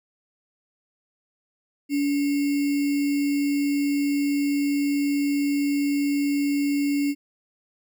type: tone with sample-and-hold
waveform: sine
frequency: 285.4 Hz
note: D4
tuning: 49 cents flat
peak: -20 dBFS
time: 1.89-7.15 s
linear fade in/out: 50 ms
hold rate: 2450 Hz
effects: none